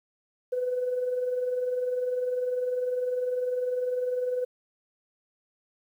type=tone with tremolo; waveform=sine; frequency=499.9 Hz; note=B4; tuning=21 cents sharp; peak=-22 dBFS; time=0.52-4.45 s; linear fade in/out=10 ms; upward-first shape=triangle; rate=20 Hz; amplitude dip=60%; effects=tanh soft clip ceiling -20 dBFS + 10-bit